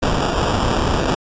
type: noise with sample-and-hold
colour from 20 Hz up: pink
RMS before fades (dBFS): -18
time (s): 0.02-1.15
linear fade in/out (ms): 10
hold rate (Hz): 2100
effects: resampled to 16000 Hz